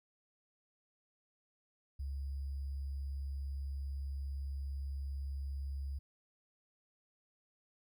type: tone with sample-and-hold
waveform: sine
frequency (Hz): 68.8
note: C#2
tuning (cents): -12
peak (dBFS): -37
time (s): 1.99-5.99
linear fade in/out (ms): 10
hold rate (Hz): 4900
effects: none